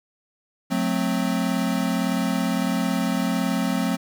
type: chord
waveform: square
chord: F# diminished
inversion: none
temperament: equal with one note detuned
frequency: 182.03 / 220 / 261.6 Hz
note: F#3 / A3 / C4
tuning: -28 / 0 / 0 cents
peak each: -26 / -27 / -26 dBFS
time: 0.7-3.97 s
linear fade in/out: 20 ms
effects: 9-bit